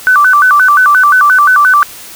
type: tone with vibrato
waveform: sine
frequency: 1327 Hz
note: E6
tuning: 11 cents sharp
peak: -3 dBFS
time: 0.07-1.83 s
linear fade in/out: 0 ms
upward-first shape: square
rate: 5.7 Hz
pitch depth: 220 cents each way
effects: white hiss -30 dBFS RMS until 2.15 s